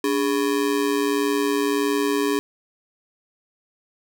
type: ring-modulated tone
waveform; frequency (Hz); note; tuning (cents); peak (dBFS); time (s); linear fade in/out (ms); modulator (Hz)
square; 350; F4; +4; -17; 0.04-2.39; 0; 60.8
effects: 9-bit

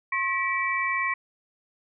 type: tone cluster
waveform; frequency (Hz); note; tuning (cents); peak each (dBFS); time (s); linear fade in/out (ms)
sine; 1074 / 1934 / 2308; C6 / B6 / D7; +45 / -37 / -31; -28; 0.12-1.14; 5
effects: none

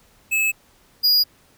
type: tone pair in turn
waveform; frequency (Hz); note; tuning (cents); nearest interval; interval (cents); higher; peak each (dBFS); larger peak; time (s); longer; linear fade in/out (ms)
square; 2597 / 4880; E7 / D#8; -26 / -34; major seventh; 1092; second; -18 / -14; second; 0.31-0.52 / 1.03-1.24; neither; 20
effects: pink hiss -56 dBFS RMS until 1.57 s

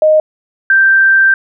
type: tone pair in turn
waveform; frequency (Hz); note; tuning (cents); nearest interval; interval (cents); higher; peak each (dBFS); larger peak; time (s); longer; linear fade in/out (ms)
sine; 620 / 1568.6; D#5 / G6; -6 / +1; octave + major third; 1607; second; -5; neither; 0.02-0.2 / 0.7-1.34; second; 2
effects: none

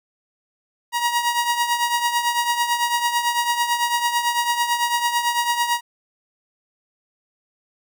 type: tone with tremolo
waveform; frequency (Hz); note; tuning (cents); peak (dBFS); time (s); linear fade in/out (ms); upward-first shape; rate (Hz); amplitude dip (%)
sawtooth; 952; A#5; +36; -12; 0.92-5.81; 50; triangle; 9; 70
effects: none

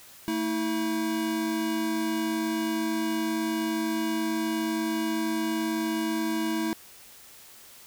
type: tone pair together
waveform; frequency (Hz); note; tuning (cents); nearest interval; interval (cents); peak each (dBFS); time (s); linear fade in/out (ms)
square; 223.5 / 322.6; A3 / E4; +27 / -37; tritone; 636; -32 / -28; 0.28-6.73; 0
effects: white hiss -50 dBFS RMS until 7.86 s

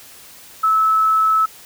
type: tone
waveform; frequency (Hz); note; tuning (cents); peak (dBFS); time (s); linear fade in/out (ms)
sine; 1302; E6; -22; -12; 0.63-1.46; 10
effects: white hiss -42 dBFS RMS until 1.65 s

